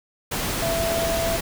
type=tone in noise; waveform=sine; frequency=666 Hz; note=E5; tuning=18 cents sharp; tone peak=-23 dBFS; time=0.62-1.37 s; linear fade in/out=10 ms; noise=pink; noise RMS=-26 dBFS; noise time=0.31-1.41 s; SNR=0 dB; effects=none